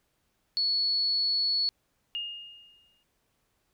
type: tone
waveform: sine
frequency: 4400 Hz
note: C#8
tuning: 14 cents flat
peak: -24 dBFS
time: 0.57-1.69 s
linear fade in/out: 0 ms
type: tone with exponential decay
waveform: sine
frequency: 2839 Hz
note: F7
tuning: 28 cents sharp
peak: -29 dBFS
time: 2.15-3.03 s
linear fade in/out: 0 ms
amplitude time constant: 190 ms
effects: pink hiss -74 dBFS RMS until 3.73 s